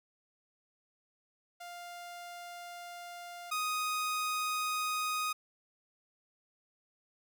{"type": "tone pair in turn", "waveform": "sawtooth", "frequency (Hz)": [700, 1247.3], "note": ["F5", "D#6"], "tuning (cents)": [4, 4], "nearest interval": "minor seventh", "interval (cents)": 1000, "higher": "second", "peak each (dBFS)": [-40, -28], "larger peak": "second", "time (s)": [[1.6, 3.51], [3.51, 5.33]], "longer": "first", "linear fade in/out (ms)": 10, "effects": []}